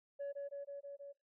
sine tone with echo, 564 Hz, C#5, 30 cents sharp, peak -37 dBFS, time 0.19-0.33 s, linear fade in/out 20 ms, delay 160 ms, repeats 5, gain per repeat -2 dB, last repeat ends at 1.13 s, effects noise-tail reverb RT60 0.2 s tail -22 dB re dry + tanh soft clip ceiling -38 dBFS

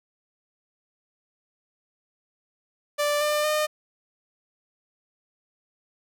sawtooth tone with pitch steps, 587.3 / 597.9 / 608.7 Hz, D5 / D5 / D#5, 0 / +31 / -38 cents, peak -18 dBFS, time 2.98-3.67 s, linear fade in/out 20 ms, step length 230 ms, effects none

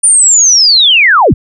sine linear sweep, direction down, 9397 to 30.33 Hz, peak -3 dBFS, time 0.03-1.34 s, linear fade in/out 10 ms, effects none

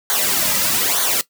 white noise with flanger, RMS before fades -18 dBFS, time 0.1-1.21 s, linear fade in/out 0 ms, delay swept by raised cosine 0.38 to 2.78 ms, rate 1.1 Hz, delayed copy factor -0.75, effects noise-tail reverb RT60 0.1 s tail -17 dB re dry

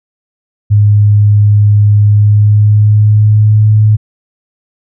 sine tone with pitch glide, 103.83 to 107.12 Hz, G#2 to A2, 0 to -46 cents, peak -3 dBFS, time 0.7-3.97 s, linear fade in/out 20 ms, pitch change +54 cents, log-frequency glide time 2.03-3.71 s, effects none

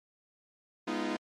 sawtooth chord, F half-diminished seventh, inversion first, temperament equal with one note detuned, 207.7 / 246.9 / 311.1 / 343.6 Hz, Ab3 / Cb4 / Eb4 / F4, 0 / 0 / 0 / -28 cents, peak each -35 / -33 / -31 / -33 dBFS, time 0.87-1.17 s, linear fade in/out 10 ms, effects low-pass 5000 Hz 12 dB/octave + MP3 64 kbps

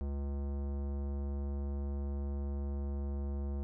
sine tone with tanh clipping, 70.2 Hz, C#2, 22 cents sharp, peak -36 dBFS, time 0.01-3.63 s, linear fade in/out 0 ms, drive 18 dB, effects none

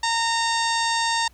harmonic tone, 919 Hz, A#5, 25 cents flat, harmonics 1 / 2 / 3 / 4 / 5 / 6 / 7 / 8 / 9, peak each -23 / -27 / -34 / -29 / -30 / -33 / -35 / -36 / -37 dBFS, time 0.03-1.28 s, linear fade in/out 5 ms, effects added 60 Hz sine -52 dBFS peak until 1.33 s + pink hiss -59 dBFS RMS until 1.33 s

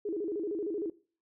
sine tone with vibrato, 370 Hz, F#4, in tune, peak -31 dBFS, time 0.05-0.9 s, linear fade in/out 5 ms, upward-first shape square, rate 13 Hz, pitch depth 200 cents each way, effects noise-tail reverb RT60 0.4 s tail -19 dB re dry

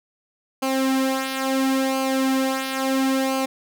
sawtooth tone with flanger, 265.6 Hz, C4, 26 cents sharp, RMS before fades -22 dBFS, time 0.62-3.46 s, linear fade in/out 10 ms, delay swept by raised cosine 0.54 to 3.64 ms, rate 0.73 Hz, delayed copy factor -0.65, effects none

